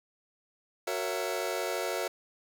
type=chord; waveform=sawtooth; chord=F# dominant seventh; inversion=none; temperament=just; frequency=370 / 462.5 / 555 / 666 Hz; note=F#4 / A#4 / C#5 / E5; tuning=0 / -14 / +2 / +18 cents; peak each=-32 dBFS; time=0.87-2.08 s; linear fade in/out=5 ms; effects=none